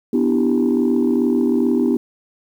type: chord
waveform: sine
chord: E minor seventh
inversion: second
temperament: equal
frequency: 246.9 / 293.7 / 329.6 / 392 Hz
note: B3 / D4 / E4 / G4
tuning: 0 / 0 / 0 / 0 cents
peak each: -16 / -20 / -20 / -20 dBFS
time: 0.13-1.97 s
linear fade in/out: 5 ms
effects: tanh soft clip ceiling -8 dBFS + 8-bit